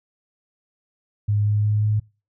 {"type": "tone with pitch steps", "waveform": "sine", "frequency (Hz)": [103.83, 104.67, 105.52, 106.38], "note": ["G#2", "G#2", "G#2", "G#2"], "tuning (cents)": [0, 14, 28, 42], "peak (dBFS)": -17, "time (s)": [1.28, 2], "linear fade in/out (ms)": 10, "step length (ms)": 180, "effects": ["noise-tail reverb RT60 0.3 s tail -23 dB re dry"]}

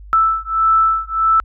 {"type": "beating tone pair", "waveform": "sine", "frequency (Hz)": [1318.5, 1320.1], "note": ["E6", "E6"], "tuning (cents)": [0, 2], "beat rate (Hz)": 1.6, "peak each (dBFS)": -15, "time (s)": [0.13, 1.4], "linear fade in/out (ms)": 0, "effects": ["added 50 Hz sine -34 dBFS peak until 1.44 s"]}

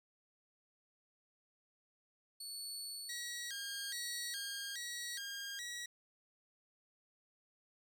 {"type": "tone with tremolo", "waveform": "25% pulse", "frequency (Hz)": 4435, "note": "C#8", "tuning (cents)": 0, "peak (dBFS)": -38, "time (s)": [2.4, 5.19], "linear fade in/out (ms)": 5, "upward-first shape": "sine", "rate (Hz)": 0.72, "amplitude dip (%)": 55}
{"type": "tone with vibrato", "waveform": "15% pulse", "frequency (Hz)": 1760, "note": "A6", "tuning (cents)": 0, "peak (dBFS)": -36, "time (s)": [3.09, 5.86], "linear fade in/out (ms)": 5, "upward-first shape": "square", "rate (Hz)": 1.2, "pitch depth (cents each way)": 150}
{"effects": []}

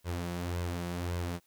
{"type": "tone with flanger", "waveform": "sawtooth", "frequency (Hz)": 87.31, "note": "F2", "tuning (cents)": 0, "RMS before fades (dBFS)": -35, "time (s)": [0.04, 1.4], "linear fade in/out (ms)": 50, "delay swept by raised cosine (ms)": [1.9, 5.5], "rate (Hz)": 1.8, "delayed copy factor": 0.5, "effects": ["white hiss -70 dBFS RMS until 1.46 s"]}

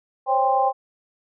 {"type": "tone cluster", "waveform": "sine", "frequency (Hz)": [526, 555, 795, 1045], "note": ["C5", "C#5", "G5", "C6"], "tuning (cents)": [9, 2, 24, -2], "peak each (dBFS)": [-25, -27, -18, -25], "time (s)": [0.26, 0.73], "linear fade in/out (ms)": 50, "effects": []}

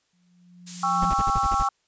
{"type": "tone with exponential growth", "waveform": "sine", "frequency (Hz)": 177.5, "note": "F3", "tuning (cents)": 28, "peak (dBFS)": -25, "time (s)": [0.13, 1.1], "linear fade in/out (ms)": 5, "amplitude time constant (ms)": 210}
{"type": "noise", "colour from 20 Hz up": "violet", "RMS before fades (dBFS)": -29, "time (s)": [0.66, 1.69], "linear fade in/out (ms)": 20}
{"type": "chord", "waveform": "sine", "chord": "C# diminished", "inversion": "second", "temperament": "just", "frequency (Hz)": [798.3, 1108.7, 1330.5], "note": ["G5", "C#6", "E6"], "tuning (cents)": [31, 0, 16], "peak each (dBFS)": -25, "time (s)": [0.83, 1.69], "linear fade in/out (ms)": 5}
{"type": "noise bursts", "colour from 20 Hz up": "brown", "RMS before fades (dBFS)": -26, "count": 8, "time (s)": [1.02, 1.63], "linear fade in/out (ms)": 5, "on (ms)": 36, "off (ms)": 46}
{"effects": ["white hiss -70 dBFS RMS until 1.87 s", "resampled to 16000 Hz"]}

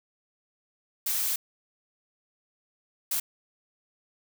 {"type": "noise bursts at uneven times", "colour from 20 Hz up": "blue", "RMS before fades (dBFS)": -28, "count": 2, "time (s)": [[1.06, 1.36], [3.11, 3.2]], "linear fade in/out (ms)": 5, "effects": []}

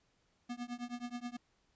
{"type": "tone with tremolo", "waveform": "square", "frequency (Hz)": 242.2, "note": "B3", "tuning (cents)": -34, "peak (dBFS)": -37, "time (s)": [0.49, 1.37], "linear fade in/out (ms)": 10, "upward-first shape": "triangle", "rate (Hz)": 9.4, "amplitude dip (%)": 100, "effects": ["pink hiss -75 dBFS RMS until 1.75 s", "resampled to 16000 Hz"]}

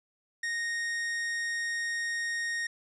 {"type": "tone", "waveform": "45% pulse", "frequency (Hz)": 1860, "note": "A#6", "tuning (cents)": -4, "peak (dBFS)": -30, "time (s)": [0.43, 2.67], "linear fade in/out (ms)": 5, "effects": ["resampled to 22050 Hz"]}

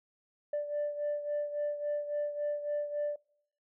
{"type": "beating tone pair", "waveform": "sine", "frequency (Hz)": [587.3, 590.9], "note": ["D5", "D5"], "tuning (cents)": [0, 10], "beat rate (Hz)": 3.6, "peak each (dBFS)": [-31, -37], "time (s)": [0.53, 3.16], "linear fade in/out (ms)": 5, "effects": ["noise-tail reverb RT60 0.8 s tail -26 dB re dry", "tanh soft clip ceiling -27 dBFS"]}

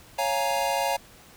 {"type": "chord", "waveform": "square", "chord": "Bb minor seventh", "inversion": "first", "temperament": "equal", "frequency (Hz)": [554.4, 698.5, 830.6, 932.3], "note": ["Db5", "F5", "Ab5", "Bb5"], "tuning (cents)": [0, 0, 0, 0], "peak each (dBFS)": -30, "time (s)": [0.18, 0.97], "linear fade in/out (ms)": 10, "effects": ["pink hiss -51 dBFS RMS until 1.36 s"]}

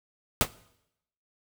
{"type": "noise with exponential decay", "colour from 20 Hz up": "pink", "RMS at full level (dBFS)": -18, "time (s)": [0.41, 0.49], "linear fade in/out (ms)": 0, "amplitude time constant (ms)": 17, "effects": ["noise-tail reverb RT60 0.8 s tail -20 dB re dry"]}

